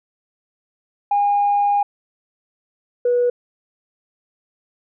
sine tone pair in turn, 814 / 487.3 Hz, G#5 / B4, -35 / -23 cents, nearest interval major sixth, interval 888 cents, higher first, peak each -13 dBFS, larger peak neither, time 1.11-1.83 / 3.05-3.3 s, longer first, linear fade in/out 5 ms, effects tanh soft clip ceiling -10 dBFS

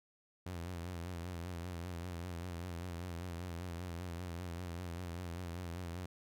sawtooth tone with vibrato, 87.4 Hz, F2, 2 cents sharp, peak -37 dBFS, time 0.46-6.06 s, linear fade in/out 5 ms, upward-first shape triangle, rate 5.1 Hz, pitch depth 99 cents each way, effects none

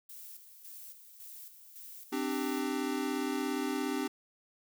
violet noise with tremolo, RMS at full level -48 dBFS, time 0.09-2.63 s, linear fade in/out 5 ms, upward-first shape square, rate 1.8 Hz, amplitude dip 55%
square chord, C suspended second, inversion none, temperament equal with one note detuned, 261.6 / 298.8 / 392 Hz, C4 / D4 / G4, 0 / +30 / 0 cents, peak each -36 / -36 / -38 dBFS, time 2.12-4.08 s, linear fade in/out 10 ms
effects none

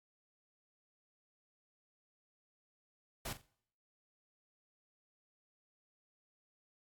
pink noise with echo, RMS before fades -41 dBFS, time 3.25-3.33 s, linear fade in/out 5 ms, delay 43 ms, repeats 3, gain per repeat -12 dB, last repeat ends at 3.459 s, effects noise-tail reverb RT60 0.7 s tail -25 dB re dry + AAC 64 kbps

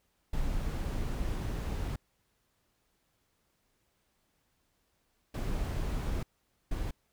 brown noise bursts at uneven times, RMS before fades -33 dBFS, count 3, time 0.33-1.96 / 5.34-6.23 / 6.71-6.91 s, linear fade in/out 5 ms, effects pink hiss -75 dBFS RMS until 7.12 s

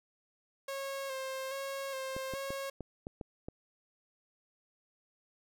sawtooth tone with vibrato, 538 Hz, C5, 48 cents sharp, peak -33 dBFS, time 0.68-2.7 s, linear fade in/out 5 ms, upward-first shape square, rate 1.2 Hz, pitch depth 28 cents each way
clicks, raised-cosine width 2 ms, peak -27 dBFS, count 7, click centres 2.165 / 2.337 / 2.505 / 2.807 / 3.069 / 3.212 / 3.485 s
effects none

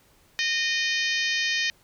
harmonic tone, 615 Hz, D#5, 20 cents flat, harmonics 3 / 4 / 5 / 6 / 7 / 8 / 9 / 10, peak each -27 / -29 / -31 / -33 / -34 / -35 / -36 / -37 dBFS, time 0.39-1.7 s, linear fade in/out 0 ms, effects pink hiss -60 dBFS RMS until 1.83 s

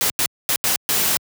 white noise bursts at uneven times, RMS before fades -19 dBFS, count 5, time 0.01-0.1 / 0.19-0.26 / 0.49-0.56 / 0.64-0.76 / 0.89-1.17 s, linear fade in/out 0 ms, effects high-pass 80 Hz 12 dB/octave

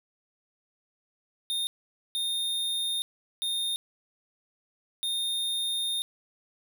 square tone bursts at uneven times, 3660 Hz, A#7, 32 cents flat, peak -28 dBFS, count 4, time 1.5-1.67 / 2.15-3.02 / 3.42-3.76 / 5.03-6.02 s, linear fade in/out 0 ms, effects none

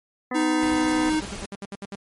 harmonic tone, 251.3 Hz, B3, 30 cents sharp, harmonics 1 / 2 / 3 / 4 / 5 / 7 / 8, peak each -29 / -32 / -34 / -35 / -36 / -37 / -38 dBFS, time 0.31-1.1 s, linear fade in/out 5 ms
square tone, 311.1 Hz, D#4, in tune, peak -21 dBFS, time 0.34-1.21 s, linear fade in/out 20 ms
pink noise, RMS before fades -36 dBFS, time 0.62-1.46 s, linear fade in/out 5 ms
sawtooth tone bursts, 199 Hz, G3, 26 cents sharp, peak -28 dBFS, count 9, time 1.12-1.952 s, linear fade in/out 0 ms, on 32 ms, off 68 ms
effects MP3 48 kbps

